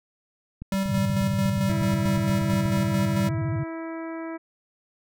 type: click train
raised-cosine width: 5 ms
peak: -23 dBFS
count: 19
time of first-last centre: 0.62-2.776 s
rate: 8.35 Hz
type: tone with tremolo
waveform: square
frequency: 193.9 Hz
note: G3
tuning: 19 cents flat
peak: -23 dBFS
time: 0.72-3.29 s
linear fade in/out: 2 ms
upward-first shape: square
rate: 4.5 Hz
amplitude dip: 35%
type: tone with vibrato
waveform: sine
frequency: 123.47 Hz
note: B2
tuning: in tune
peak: -24 dBFS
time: 0.88-3.64 s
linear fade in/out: 10 ms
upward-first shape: square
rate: 14 Hz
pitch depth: 270 cents each way
type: harmonic tone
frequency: 327.1 Hz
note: E4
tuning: 13 cents flat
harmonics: 1 / 2 / 3 / 4 / 5 / 6 / 7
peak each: -32 / -38 / -42 / -44 / -46 / -48 / -49 dBFS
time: 1.68-4.38 s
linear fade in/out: 20 ms
effects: none